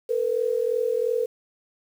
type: tone pair together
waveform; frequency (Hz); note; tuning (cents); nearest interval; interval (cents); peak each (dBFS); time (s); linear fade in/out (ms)
sine; 451 / 493.9; A4 / B4; +43 / 0; major second; 157; -24; 0.09-1.26; 10
effects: 8-bit